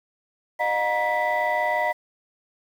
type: tone cluster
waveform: sine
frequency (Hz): 612 / 718 / 947 / 1979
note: D#5 / F5 / A#5 / B6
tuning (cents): -29 / +48 / +27 / +3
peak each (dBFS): -25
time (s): 0.59-1.93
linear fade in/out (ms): 20
effects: tanh soft clip ceiling -15 dBFS + 8-bit